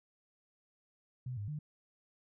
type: tone with pitch steps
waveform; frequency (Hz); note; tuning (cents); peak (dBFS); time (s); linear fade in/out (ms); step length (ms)
sine; 126.1 / 102.5 / 150.4; B2 / G#2 / D3; +36 / -22 / +42; -37; 1.26-1.59; 5; 110
effects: none